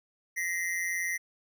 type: ring-modulated tone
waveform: square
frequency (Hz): 1975.5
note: B6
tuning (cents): 0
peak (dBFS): -27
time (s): 0.36-1.18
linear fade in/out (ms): 20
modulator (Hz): 89.2
effects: none